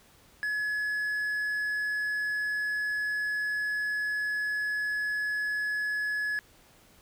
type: tone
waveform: triangle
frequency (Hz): 1697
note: G#6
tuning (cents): +37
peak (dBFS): -26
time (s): 0.43-6.39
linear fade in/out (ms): 0
effects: pink hiss -59 dBFS RMS until 7.01 s